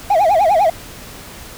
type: tone with vibrato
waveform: triangle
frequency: 727 Hz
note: F#5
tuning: 31 cents flat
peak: -7 dBFS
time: 0.1-0.7 s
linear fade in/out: 5 ms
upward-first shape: sine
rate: 10 Hz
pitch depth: 250 cents each way
effects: tanh soft clip ceiling -4 dBFS + pink hiss -35 dBFS RMS until 1.57 s